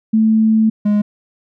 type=tone pair in turn; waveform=sine / triangle; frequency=220 / 207.7 Hz; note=A3 / G#3; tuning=0 / 0 cents; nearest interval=minor second; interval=100 cents; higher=first; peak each=-9 dBFS; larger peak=neither; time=0.13-0.7 / 0.85-1.02 s; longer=first; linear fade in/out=10 ms; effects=none